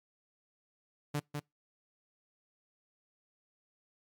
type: tone with echo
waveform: sawtooth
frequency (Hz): 146.83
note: D3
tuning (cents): 0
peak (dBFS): -27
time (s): 1.14-1.2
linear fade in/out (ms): 10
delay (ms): 200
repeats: 1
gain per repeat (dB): -4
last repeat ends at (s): 1.4
effects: noise-tail reverb RT60 0.2 s tail -26 dB re dry + MP3 96 kbps